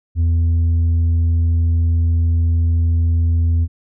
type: tone with tanh clipping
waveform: sine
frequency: 83.2 Hz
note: E2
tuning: 17 cents sharp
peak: -13 dBFS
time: 0.15-3.68 s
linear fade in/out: 50 ms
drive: 3 dB
effects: none